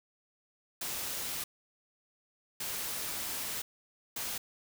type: noise bursts at uneven times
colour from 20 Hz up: white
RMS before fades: -37 dBFS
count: 3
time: 0.81-1.44 / 2.6-3.62 / 4.16-4.38 s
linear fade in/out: 5 ms
effects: none